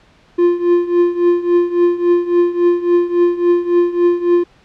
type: tone with tremolo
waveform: triangle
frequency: 349.2 Hz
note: F4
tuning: in tune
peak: -5 dBFS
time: 0.38-4.44 s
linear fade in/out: 10 ms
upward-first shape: triangle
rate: 3.6 Hz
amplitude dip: 85%
effects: pink hiss -50 dBFS RMS until 4.64 s + low-pass 4000 Hz 12 dB/octave